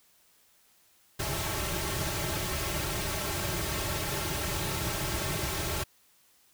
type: noise with comb filter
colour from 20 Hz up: pink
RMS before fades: -32 dBFS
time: 1.19-5.84 s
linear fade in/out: 10 ms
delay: 4.1 ms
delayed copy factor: -0.85
effects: white hiss -64 dBFS RMS until 6.53 s

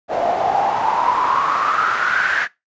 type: noise with band-pass filter sweep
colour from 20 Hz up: pink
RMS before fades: -18 dBFS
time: 0.08-2.48 s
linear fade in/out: 50 ms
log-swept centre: 650 to 1700 Hz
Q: 8.6
effects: noise-tail reverb RT60 0.2 s tail -20 dB re dry + resampled to 16000 Hz

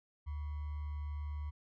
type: tone with sample-and-hold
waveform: sine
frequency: 74.4 Hz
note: D2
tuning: 23 cents sharp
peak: -37 dBFS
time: 0.26-1.51 s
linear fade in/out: 20 ms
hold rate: 1050 Hz
effects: low-pass 2000 Hz 12 dB/octave

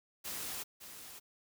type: noise with echo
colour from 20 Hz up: white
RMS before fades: -41 dBFS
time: 0.24-0.64 s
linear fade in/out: 20 ms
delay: 560 ms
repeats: 1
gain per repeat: -9 dB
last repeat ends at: 1.2 s
effects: none

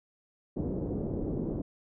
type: low-pass noise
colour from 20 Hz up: white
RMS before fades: -33 dBFS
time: 0.56-1.62 s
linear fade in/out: 10 ms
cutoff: 420 Hz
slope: 24 dB/octave
effects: none

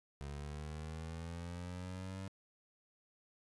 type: linear sweep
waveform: 25% pulse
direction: up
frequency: 70 to 96.8 Hz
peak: -39 dBFS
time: 0.21-2.28 s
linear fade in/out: 0 ms
effects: resampled to 24000 Hz + 13-bit

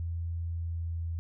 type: tone with pitch glide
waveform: sine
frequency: 84.1 to 83.33 Hz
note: E2 to E2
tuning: +35 to +19 cents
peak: -31 dBFS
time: 0-1.19 s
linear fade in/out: 0 ms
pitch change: -16 cents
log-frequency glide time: 0.45-1.01 s
effects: none

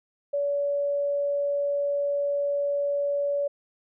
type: tone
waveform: sine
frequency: 570 Hz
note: C#5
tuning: 48 cents sharp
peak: -23 dBFS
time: 0.33-3.48 s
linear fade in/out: 10 ms
effects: none

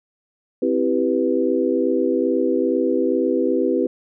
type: chord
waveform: sine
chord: C major seventh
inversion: none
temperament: equal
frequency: 261.6 / 329.6 / 392 / 493.9 Hz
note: C4 / E4 / G4 / B4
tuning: 0 / 0 / 0 / 0 cents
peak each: -22 dBFS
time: 0.62-3.87 s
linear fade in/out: 5 ms
effects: none

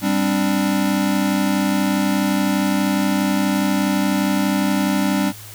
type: chord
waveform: square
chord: G suspended fourth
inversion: none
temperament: equal with one note detuned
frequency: 196.79 / 261.6 / 293.7 Hz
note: G3 / C4 / D4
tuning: +7 / 0 / 0 cents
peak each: -20 / -24 / -22 dBFS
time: 0.01-5.33 s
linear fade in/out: 50 ms
effects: added 105 Hz sine -39 dBFS peak until 5.54 s + white hiss -39 dBFS RMS until 5.54 s

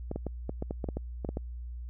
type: clicks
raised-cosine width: 2 ms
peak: -20 dBFS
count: 12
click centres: 0.114 / 0.16 / 0.267 / 0.494 / 0.624 / 0.709 / 0.842 / 0.888 / 0.97 / 1.248 / 1.29 / 1.371 s
effects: added 60 Hz sine -37 dBFS peak until 1.89 s

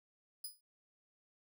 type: tone with exponential decay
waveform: 5% pulse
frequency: 4978 Hz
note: D#8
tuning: in tune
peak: -32 dBFS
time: 0.44-0.61 s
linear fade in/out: 5 ms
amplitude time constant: 35 ms
effects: none

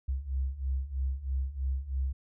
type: beating tone pair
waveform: sine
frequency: 64.7 / 67.8 Hz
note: C2 / C#2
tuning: -19 / -38 cents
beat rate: 3.1 Hz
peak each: -34 / -31 dBFS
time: 0.08-2.13 s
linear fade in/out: 10 ms
effects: none

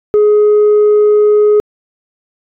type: tone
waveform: sine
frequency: 419.5 Hz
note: G#4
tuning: 17 cents sharp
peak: -3 dBFS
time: 0.14-1.6 s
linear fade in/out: 0 ms
effects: tanh soft clip ceiling -4 dBFS

